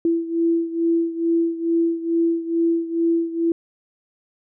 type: beating tone pair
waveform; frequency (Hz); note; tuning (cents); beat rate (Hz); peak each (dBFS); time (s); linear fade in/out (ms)
sine; 333.2 / 335.5; E4 / E4; +19 / +31; 2.3; -19 / -23; 0.05-3.52; 2
effects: none